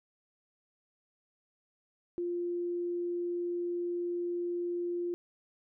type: tone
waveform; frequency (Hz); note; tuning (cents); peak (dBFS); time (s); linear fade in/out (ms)
sine; 349.2; F4; 0; -31; 2.18-5.14; 0
effects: none